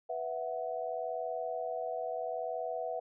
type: chord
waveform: sine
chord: B suspended fourth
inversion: none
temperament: equal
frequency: 493.9 / 659.3 / 740 Hz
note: B4 / E5 / F#5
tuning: 0 / 0 / 0 cents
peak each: -39 / -37 / -39 dBFS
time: 0.09-3 s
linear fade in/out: 10 ms
effects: none

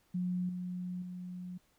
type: tone with level steps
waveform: sine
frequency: 180.2 Hz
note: F#3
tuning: 45 cents flat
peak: -31 / -36 / -40 dBFS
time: 0.14-1.58 s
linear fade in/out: 10 ms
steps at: 0.49 / 1.02 s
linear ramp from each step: 2 ms
effects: pink hiss -71 dBFS RMS until 1.78 s

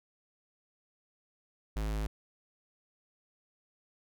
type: tone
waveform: square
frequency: 53 Hz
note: G#1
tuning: 36 cents sharp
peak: -32 dBFS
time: 1.76-2.07 s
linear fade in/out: 5 ms
effects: none

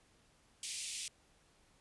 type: band-pass noise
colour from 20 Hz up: white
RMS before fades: -43 dBFS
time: 0.63-1.08 s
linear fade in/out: 2 ms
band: 2200 to 10000 Hz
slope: 48 dB/octave
effects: pink hiss -69 dBFS RMS until 1.8 s + resampled to 24000 Hz

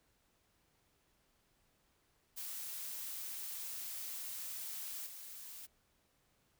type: noise with level steps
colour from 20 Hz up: blue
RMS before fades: -44 / -50 dBFS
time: 2.36-5.67 s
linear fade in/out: 20 ms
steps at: 5.06 s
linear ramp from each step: 10 ms
effects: pink hiss -75 dBFS RMS until 6.59 s

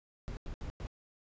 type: noise bursts at uneven times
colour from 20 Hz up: brown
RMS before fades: -40 dBFS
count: 4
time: 0.28-0.37 / 0.46-0.54 / 0.61-0.7 / 0.8-0.87 s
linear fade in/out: 0 ms
effects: resampled to 16000 Hz

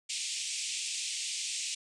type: band-pass noise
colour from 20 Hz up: white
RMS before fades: -36 dBFS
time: 0.09-1.75 s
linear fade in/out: 10 ms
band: 2300 to 8600 Hz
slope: 48 dB/octave
effects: resampled to 24000 Hz

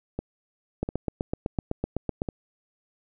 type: two click trains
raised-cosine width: 2 ms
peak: -13 / -16 dBFS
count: 12 / 4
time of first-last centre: 0.83-2.219 / 0.19-2.288 s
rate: 7.92 / 1.43 Hz
effects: none

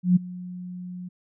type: tone with ADSR envelope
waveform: sine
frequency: 180 Hz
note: F#3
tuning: 47 cents flat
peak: -12 dBFS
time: 0.03-1.09 s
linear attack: 130 ms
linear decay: 14 ms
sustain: -21 dB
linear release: 14 ms
effects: none

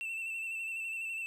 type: tone with vibrato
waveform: triangle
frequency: 2676 Hz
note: E7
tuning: 25 cents sharp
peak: -34 dBFS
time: 0.01-1.26 s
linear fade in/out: 0 ms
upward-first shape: square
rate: 12 Hz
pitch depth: 27 cents each way
effects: none

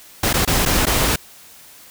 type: noise with dropouts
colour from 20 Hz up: pink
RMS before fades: -17 dBFS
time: 0.23-1.16 s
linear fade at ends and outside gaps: 5 ms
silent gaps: 0.33-0.339 / 0.451-0.474 / 0.653-0.659 / 0.856-0.867 s
effects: white hiss -44 dBFS RMS until 1.9 s

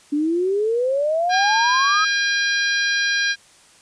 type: exponential sweep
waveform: sine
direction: up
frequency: 285.8 to 1300 Hz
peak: -17 dBFS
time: 0.12-2.05 s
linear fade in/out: 10 ms
type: harmonic tone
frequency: 808 Hz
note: G#5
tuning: 48 cents flat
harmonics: 2 / 3 / 4 / 5 / 6 / 7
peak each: -19 / -28 / -29 / -26 / -30 / -31 dBFS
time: 1.29-3.36 s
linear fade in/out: 50 ms
effects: white hiss -51 dBFS RMS until 3.81 s + resampled to 22050 Hz

